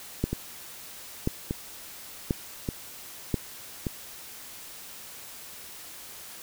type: two click trains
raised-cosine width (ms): 3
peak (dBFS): -15 / -11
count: 4 / 4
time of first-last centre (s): 0.33-3.868 / 0.24-3.342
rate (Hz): 0.848 / 0.967
effects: white hiss -44 dBFS RMS until 6.42 s